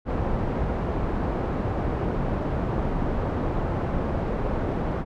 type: low-pass noise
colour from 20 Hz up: pink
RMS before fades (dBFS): -26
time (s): 0.05-5.05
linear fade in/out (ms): 50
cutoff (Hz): 860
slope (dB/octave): 12
effects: none